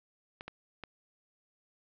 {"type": "clicks", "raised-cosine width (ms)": 0.3, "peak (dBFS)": -25, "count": 3, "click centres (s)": [0.409, 0.48, 0.837], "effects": ["low-pass 4000 Hz 12 dB/octave"]}